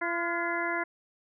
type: harmonic tone with a mistuned harmonic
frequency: 340.7 Hz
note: F4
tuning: 43 cents flat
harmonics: 1 / 2 / 3 / 4 / 5 / 6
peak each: -35 / -35 / -35 / -35 / -35 / -35 dBFS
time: 0.01-0.84 s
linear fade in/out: 10 ms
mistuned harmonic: 4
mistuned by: +60 cents
effects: none